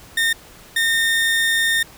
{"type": "tone pair in turn", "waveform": "30% pulse", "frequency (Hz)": [1826, 1826], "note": ["A#6", "A#6"], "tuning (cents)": [-36, -36], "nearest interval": "unison", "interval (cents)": 0, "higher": "neither", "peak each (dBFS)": -13, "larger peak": "neither", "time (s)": [[0.17, 0.33], [0.76, 1.83]], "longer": "second", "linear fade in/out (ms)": 5, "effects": ["pink hiss -44 dBFS RMS until 1.97 s"]}